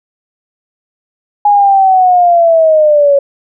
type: linear sweep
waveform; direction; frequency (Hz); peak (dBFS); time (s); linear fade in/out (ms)
sine; down; 830.6 to 554.4; -4; 1.45-3.19; 5
effects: none